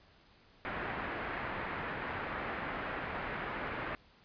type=low-pass noise; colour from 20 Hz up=white; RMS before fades=-39 dBFS; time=0.65-3.95 s; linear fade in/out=0 ms; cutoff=2000 Hz; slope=24 dB/octave; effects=pink hiss -63 dBFS RMS until 4.24 s + resampled to 11025 Hz